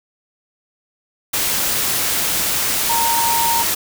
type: tone in noise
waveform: sine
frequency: 926 Hz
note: A#5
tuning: 12 cents flat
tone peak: -17 dBFS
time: 2.89-3.63 s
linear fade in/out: 10 ms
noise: white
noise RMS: -19 dBFS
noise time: 1.33-3.75 s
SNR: -1 dB
effects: none